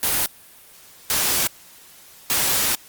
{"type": "noise bursts at uneven times", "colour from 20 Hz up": "white", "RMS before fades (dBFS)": -20, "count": 3, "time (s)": [[0.03, 0.26], [1.1, 1.47], [2.3, 2.75]], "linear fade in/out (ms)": 0, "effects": ["white hiss -47 dBFS RMS until 2.88 s", "Opus 32 kbps"]}